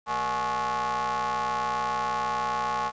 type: ring-modulated tone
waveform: 40% pulse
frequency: 125.3 Hz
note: B2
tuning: 25 cents sharp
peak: -22 dBFS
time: 0.06-2.92 s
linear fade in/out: 50 ms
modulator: 973 Hz
effects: resampled to 16000 Hz + 10-bit